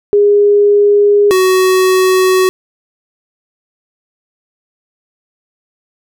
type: tone pair in turn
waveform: sine / square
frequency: 410 / 373.3 Hz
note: G#4 / F#4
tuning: -22 / +15 cents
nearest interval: major second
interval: 163 cents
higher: first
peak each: -5 / -8 dBFS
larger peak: first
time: 0.13-1.31 / 1.31-2.49 s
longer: neither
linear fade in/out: 0 ms
effects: none